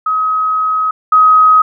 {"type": "tone pair in turn", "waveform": "sine", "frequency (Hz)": [1270, 1263.4], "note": ["D#6", "D#6"], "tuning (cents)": [35, 26], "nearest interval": "unison", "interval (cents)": 9, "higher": "first", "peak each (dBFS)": [-11, -4], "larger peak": "second", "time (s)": [[0.06, 0.91], [1.12, 1.62]], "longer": "first", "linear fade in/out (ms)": 5, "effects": []}